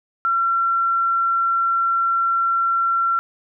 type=tone; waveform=sine; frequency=1360 Hz; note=F6; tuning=46 cents flat; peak=-16 dBFS; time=0.25-3.19 s; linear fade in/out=0 ms; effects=none